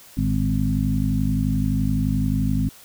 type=harmonic tone with a mistuned harmonic; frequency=51.6 Hz; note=G#1; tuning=10 cents flat; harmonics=1 / 2 / 3 / 4 / 5; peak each=-25 / -25 / -25 / -25 / -25 dBFS; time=0.17-2.69 s; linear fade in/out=5 ms; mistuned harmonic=2; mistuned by=+77 cents; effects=white hiss -47 dBFS RMS until 2.84 s